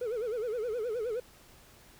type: tone with vibrato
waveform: triangle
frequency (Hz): 459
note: A#4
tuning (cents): -27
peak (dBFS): -28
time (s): 0.01-1.2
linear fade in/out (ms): 5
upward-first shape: sine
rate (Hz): 9.6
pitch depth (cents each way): 160
effects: tanh soft clip ceiling -25 dBFS + pink hiss -57 dBFS RMS until 1.99 s